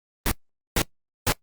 pink noise bursts, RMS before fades -21 dBFS, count 3, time 0.26-1.322 s, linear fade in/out 0 ms, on 54 ms, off 450 ms, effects noise-tail reverb RT60 0.1 s tail -22 dB re dry + Opus 32 kbps

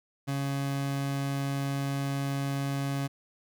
30% pulse tone, 138.8 Hz, C#3, 3 cents sharp, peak -26 dBFS, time 0.27-3.08 s, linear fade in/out 20 ms, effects none

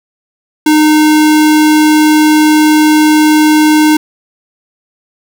square tone, 306.4 Hz, D#4, 27 cents flat, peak -5 dBFS, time 0.66-3.97 s, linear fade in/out 5 ms, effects none

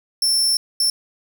sawtooth tone bursts at uneven times, 5380 Hz, E8, 34 cents sharp, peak -13 dBFS, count 2, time 0.22-0.57 / 0.8-0.9 s, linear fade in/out 2 ms, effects none

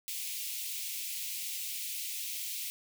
white high-pass noise, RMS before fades -38 dBFS, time 0.08-2.7 s, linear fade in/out 0 ms, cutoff 2200 Hz, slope 48 dB/octave, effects none

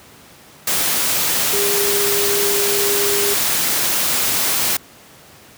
sine tone in noise, 405.2 Hz, G#4, 43 cents flat, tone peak -20 dBFS, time 1.53-3.34 s, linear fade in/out 5 ms, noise white, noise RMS -18 dBFS, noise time 0.67-4.77 s, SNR -5 dB, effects pink hiss -44 dBFS RMS until 5.57 s + high-pass 100 Hz 12 dB/octave

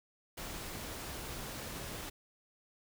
pink noise, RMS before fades -43 dBFS, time 0.37-2.1 s, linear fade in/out 10 ms, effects none

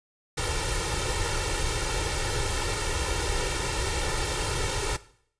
pink noise with comb filter, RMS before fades -28 dBFS, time 0.37-4.97 s, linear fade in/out 10 ms, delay 2.2 ms, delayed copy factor +0.95, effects noise-tail reverb RT60 0.6 s tail -17 dB re dry + resampled to 22050 Hz

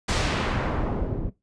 pink noise with low-pass filter sweep, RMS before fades -26 dBFS, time 0.08-1.3 s, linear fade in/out 10 ms, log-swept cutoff 7800 to 260 Hz, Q 0.76, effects noise-tail reverb RT60 0.2 s tail -18 dB re dry + resampled to 22050 Hz

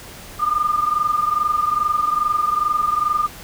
sine tone pair together, 1202 / 1224.4 Hz, D6 / D#6, +40 / -28 cents, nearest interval unison, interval 32 cents, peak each -18 / -21 dBFS, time 0.39-3.28 s, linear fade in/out 20 ms, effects pink hiss -38 dBFS RMS until 3.43 s

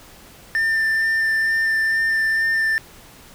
triangle tone with vibrato, 1790 Hz, A6, 29 cents sharp, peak -15 dBFS, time 0.55-2.78 s, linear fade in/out 0 ms, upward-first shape sine, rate 2.2 Hz, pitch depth 10 cents each way, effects pink hiss -45 dBFS RMS until 3.34 s

